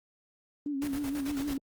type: tone with vibrato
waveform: sine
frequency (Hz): 282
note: C#4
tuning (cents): +30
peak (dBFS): -30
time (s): 0.66-1.58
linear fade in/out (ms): 2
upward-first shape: sine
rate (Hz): 6.5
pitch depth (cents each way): 73
type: noise with tremolo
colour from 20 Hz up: pink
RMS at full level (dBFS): -40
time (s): 0.82-1.57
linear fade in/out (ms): 0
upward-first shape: square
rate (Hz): 9.1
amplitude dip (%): 65
effects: Opus 24 kbps